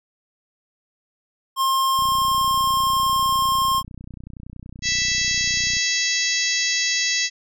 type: tone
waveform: square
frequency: 1065 Hz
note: C6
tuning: 30 cents sharp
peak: -18 dBFS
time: 1.56-3.83 s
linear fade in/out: 50 ms
type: click train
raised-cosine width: 5 ms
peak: -25 dBFS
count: 117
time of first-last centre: 1.99-5.769 s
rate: 30.7 Hz
type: harmonic tone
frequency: 659.3 Hz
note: E5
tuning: in tune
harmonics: 3 / 4 / 5 / 6 / 7 / 8 / 9 / 10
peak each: -25 / -28 / -30 / -28 / -28 / -27 / -31 / -26 dBFS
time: 4.82-7.3 s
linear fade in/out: 50 ms
effects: none